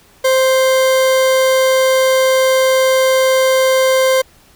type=tone; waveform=40% pulse; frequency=523.3 Hz; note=C5; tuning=in tune; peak=-9 dBFS; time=0.24-4.22 s; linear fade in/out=10 ms; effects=pink hiss -48 dBFS RMS until 4.55 s